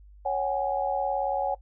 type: chord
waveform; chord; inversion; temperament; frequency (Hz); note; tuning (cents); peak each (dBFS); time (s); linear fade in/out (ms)
sine; C# suspended fourth; none; equal with one note detuned; 554.4 / 752.1 / 830.6; C#5 / F#5 / G#5; 0 / +28 / 0; -29; 0.25-1.55; 10
effects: noise-tail reverb RT60 0.1 s tail -20 dB re dry + added 50 Hz sine -48 dBFS peak until 1.61 s